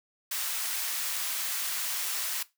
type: high-pass noise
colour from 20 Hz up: white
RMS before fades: -32 dBFS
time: 0.31-2.43 s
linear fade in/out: 5 ms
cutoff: 1000 Hz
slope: 12 dB/octave
effects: noise-tail reverb RT60 0.2 s tail -18 dB re dry